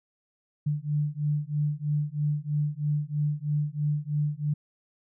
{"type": "beating tone pair", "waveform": "sine", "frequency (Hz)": [146.83, 149.93], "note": ["D3", "D3"], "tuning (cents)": [0, 36], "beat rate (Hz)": 3.1, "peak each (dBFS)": -28, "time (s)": [0.66, 4.54], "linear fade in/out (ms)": 10, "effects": []}